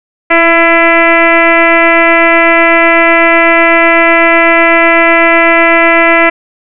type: tone with frequency modulation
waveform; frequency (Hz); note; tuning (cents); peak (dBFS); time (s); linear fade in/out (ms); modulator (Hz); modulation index
sine; 1340; E6; +28; -3; 0.3-6.3; 10; 336; 3.2
effects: none